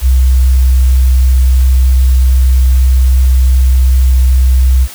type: tone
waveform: sine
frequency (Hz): 64.1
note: C2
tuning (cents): -35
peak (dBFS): -4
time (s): 0.01-4.88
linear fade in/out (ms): 50
effects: white hiss -30 dBFS RMS until 4.94 s